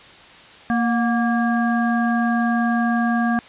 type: harmonic tone with a mistuned harmonic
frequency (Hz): 232.5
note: A#3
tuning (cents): -4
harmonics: 1 / 3 / 5 / 7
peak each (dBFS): -18 / -24 / -29 / -26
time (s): 0.7-3.39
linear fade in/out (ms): 0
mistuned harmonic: 3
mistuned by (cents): +59
effects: white hiss -44 dBFS RMS until 3.48 s + resampled to 8000 Hz